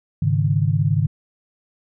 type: chord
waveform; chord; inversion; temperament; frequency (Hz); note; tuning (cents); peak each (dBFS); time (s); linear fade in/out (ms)
sine; Ab suspended fourth; none; equal; 103.83 / 138.59 / 155.56; Ab2 / Db3 / Eb3; 0 / 0 / 0; -20; 0.22-1.07; 5
effects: none